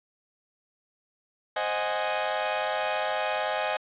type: chord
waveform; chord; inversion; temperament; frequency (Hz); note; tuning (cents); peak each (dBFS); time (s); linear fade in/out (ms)
sawtooth; Ab dominant seventh; first; equal; 523.3 / 622.3 / 740 / 830.6; C5 / Eb5 / Gb5 / Ab5; 0 / 0 / 0 / 0; -30 / -26 / -30 / -27; 1.56-3.77; 5
effects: resampled to 8000 Hz + 8-bit